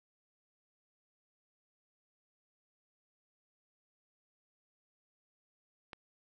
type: click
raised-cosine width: 0.3 ms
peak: -28 dBFS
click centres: 5.932 s
effects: none